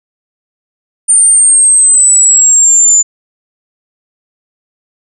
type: exponential sweep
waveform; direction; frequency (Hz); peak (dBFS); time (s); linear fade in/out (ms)
sine; down; 9050 to 7050; -3; 1.08-3.03; 20
effects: none

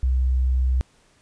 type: tone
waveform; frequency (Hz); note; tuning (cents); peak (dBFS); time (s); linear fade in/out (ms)
sine; 63.9; C2; -40; -17; 0.03-0.81; 0
effects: pink hiss -59 dBFS RMS until 1.21 s + resampled to 22050 Hz

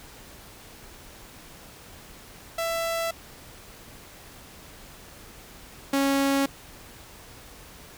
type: tone pair in turn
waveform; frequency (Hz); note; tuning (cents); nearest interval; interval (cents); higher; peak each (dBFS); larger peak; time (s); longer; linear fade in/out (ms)
sawtooth; 665 / 275.6; E5 / C#4; +15 / -10; octave + minor third; 1525; first; -22 / -17; second; 2.58-3.11 / 5.93-6.46; neither; 5
effects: pink hiss -47 dBFS RMS until 7.97 s

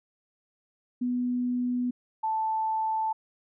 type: tone pair in turn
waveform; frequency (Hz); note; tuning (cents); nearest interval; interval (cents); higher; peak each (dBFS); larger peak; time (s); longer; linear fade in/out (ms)
sine; 246.9 / 879.9; B3 / A5; 0 / 0; octave + minor seventh; 2200; second; -25 / -25; neither; 1.01-1.91 / 2.23-3.13; neither; 10
effects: none

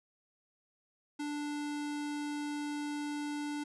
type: tone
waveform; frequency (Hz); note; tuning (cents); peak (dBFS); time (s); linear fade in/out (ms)
square; 293.7; D4; 0; -36; 1.19-3.64; 10
effects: resampled to 24000 Hz

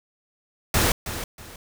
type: noise with echo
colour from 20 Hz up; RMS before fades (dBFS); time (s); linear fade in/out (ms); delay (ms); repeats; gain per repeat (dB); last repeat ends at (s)
pink; -20; 0.74-0.92; 2; 320; 2; -11; 1.56
effects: none

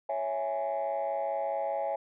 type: chord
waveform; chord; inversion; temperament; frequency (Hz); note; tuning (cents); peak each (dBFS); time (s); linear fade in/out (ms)
sine; C# minor; none; equal; 554.4 / 659.3 / 830.6; C#5 / E5 / G#5; 0 / 0 / 0; -32; 0.09-1.96; 5
effects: tanh soft clip ceiling -24 dBFS

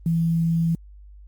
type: tone with quantisation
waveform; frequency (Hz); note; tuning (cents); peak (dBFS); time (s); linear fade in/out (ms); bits
sine; 165.8; E3; +10; -18; 0.06-0.75; 2; 8
effects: added 50 Hz sine -42 dBFS peak until 1.27 s + Opus 32 kbps

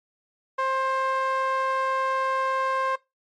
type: tone with band-pass filter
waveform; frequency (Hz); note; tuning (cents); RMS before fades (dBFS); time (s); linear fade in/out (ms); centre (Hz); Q
sawtooth; 529; C5; +19; -25; 0.58-2.96; 10; 1100; 2.1
effects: noise-tail reverb RT60 0.2 s tail -20 dB re dry + MP3 48 kbps

